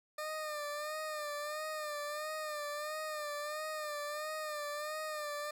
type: tone with vibrato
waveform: 20% pulse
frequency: 604 Hz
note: D5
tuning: 48 cents sharp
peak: -33 dBFS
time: 0.18-5.51 s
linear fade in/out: 5 ms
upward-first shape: sine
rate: 1.5 Hz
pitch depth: 55 cents each way
effects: none